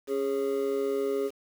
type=tone with amplitude modulation; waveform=triangle; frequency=411.7 Hz; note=G#4; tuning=15 cents flat; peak=-20 dBFS; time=0.07-1.31 s; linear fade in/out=50 ms; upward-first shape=sine; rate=134 Hz; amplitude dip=85%; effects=8-bit